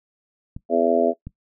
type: clicks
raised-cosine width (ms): 5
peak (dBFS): -21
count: 2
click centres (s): 0.565 / 1.27
type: harmonic tone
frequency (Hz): 83.9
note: E2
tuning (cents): +31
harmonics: 3 / 4 / 5 / 6 / 7 / 8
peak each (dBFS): -24 / -26 / -22 / -26 / -23 / -20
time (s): 0.69-1.14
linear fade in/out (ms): 50
effects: noise-tail reverb RT60 0.1 s tail -19 dB re dry